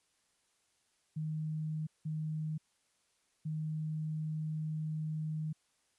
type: tone bursts at uneven times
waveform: sine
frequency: 155.56 Hz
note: D#3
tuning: in tune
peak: -34 dBFS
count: 3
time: 1.16-1.87 / 2.05-2.58 / 3.45-5.53 s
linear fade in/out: 10 ms
effects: white hiss -75 dBFS RMS until 5.98 s + resampled to 24000 Hz